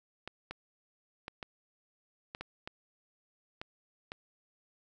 clicks, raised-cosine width 0.3 ms, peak -24 dBFS, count 9, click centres 0.276 / 0.51 / 1.281 / 1.428 / 2.349 / 2.41 / 2.675 / 3.615 / 4.119 s, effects none

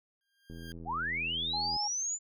20% pulse tone with exponential growth, 1604 Hz, G6, 39 cents sharp, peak -39 dBFS, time 0.21-0.72 s, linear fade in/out 1 ms, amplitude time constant 110 ms
click train, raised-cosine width 3 ms, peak -34 dBFS, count 106, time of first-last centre 0.5-1.764 s, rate 83.1 Hz
sine linear sweep, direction up, 659.3 to 7140 Hz, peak -31 dBFS, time 0.85-2.19 s, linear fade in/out 50 ms
sine tone, 830.6 Hz, G#5, in tune, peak -34 dBFS, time 1.53-1.88 s, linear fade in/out 10 ms
effects none

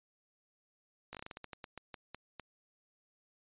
slowing click train, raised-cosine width 0.3 ms, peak -28 dBFS, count 15, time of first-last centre 1.13-2.397 s, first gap 17 ms, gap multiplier 1.23, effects resampled to 8000 Hz

